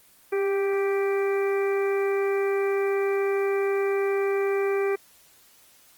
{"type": "harmonic tone with a mistuned harmonic", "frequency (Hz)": 392, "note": "G4", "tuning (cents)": 0, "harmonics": [1, 2, 3, 4, 5, 6], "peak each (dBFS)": [-22, -36, -36, -39, -38, -37], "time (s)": [0.32, 4.96], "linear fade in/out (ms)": 10, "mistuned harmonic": 1, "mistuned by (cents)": 20, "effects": ["white hiss -56 dBFS RMS until 5.97 s", "Opus 24 kbps"]}